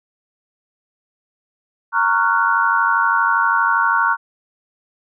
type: chord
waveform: sine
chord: Gb major seventh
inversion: first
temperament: just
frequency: 925 / 1110 / 1387.5 / 1480 Hz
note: Bb5 / Db6 / F6 / Gb6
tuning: -14 / +2 / -12 / 0 cents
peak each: -19 dBFS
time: 1.92-4.17 s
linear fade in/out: 50 ms
effects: none